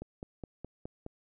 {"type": "click train", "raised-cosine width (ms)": 2, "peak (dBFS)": -27, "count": 6, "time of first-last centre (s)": [0.02, 1.064], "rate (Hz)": 4.79, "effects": []}